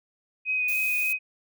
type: tone with vibrato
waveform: sine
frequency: 2506 Hz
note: D#7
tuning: 12 cents sharp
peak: -23 dBFS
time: 0.45-1.19 s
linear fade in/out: 50 ms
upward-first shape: sine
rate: 3.4 Hz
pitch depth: 15 cents each way
type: noise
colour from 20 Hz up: violet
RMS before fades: -35 dBFS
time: 0.68-1.13 s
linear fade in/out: 5 ms
effects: none